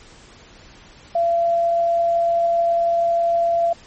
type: tone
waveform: sine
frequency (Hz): 680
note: F5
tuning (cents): -46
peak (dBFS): -15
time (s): 1.15-3.73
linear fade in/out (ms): 5
effects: pink hiss -46 dBFS RMS until 3.86 s + MP3 32 kbps